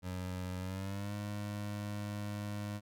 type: tone with pitch glide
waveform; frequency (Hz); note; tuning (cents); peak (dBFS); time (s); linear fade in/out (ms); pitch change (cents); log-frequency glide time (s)
25% pulse; 91.6 to 103.41; F#2 to G#2; -17 to -7; -34; 0.02-2.81; 50; +210; 0.58-1.14
effects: none